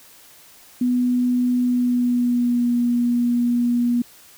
sine tone with pitch glide, 247.3 to 240.7 Hz, B3 to B3, +3 to -44 cents, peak -16 dBFS, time 0.81-4.02 s, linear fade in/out 5 ms, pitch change -47 cents, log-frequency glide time 1.61-2.73 s, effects white hiss -48 dBFS RMS until 4.37 s

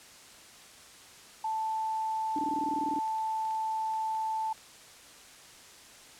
sine tone, 880 Hz, A5, in tune, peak -29 dBFS, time 1.44-4.53 s, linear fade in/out 5 ms
sine tone bursts, 299.4 Hz, D4, 33 cents sharp, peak -31 dBFS, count 13, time 2.36-2.989 s, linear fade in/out 2 ms, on 29 ms, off 21 ms
clicks, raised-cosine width 0.2 ms, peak -35 dBFS, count 10, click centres 2.38 / 2.96 / 3.078 / 3.184 / 3.452 / 3.509 / 3.549 / 3.937 / 4.149 / 4.578 s
effects white hiss -52 dBFS RMS until 6.19 s + low-pass 9000 Hz 12 dB/octave

